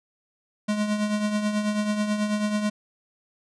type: tone with tremolo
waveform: square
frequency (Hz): 210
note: G#3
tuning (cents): +19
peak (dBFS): -21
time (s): 0.68-2.7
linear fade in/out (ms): 10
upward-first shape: triangle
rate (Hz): 9.2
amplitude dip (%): 60
effects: resampled to 22050 Hz